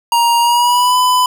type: tone with pitch glide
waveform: square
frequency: 940 to 1001.7 Hz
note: A#5 to B5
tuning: +14 to +24 cents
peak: -10 dBFS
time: 0.12-1.26 s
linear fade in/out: 2 ms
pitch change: +110 cents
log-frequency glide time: 0.39-0.97 s
effects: none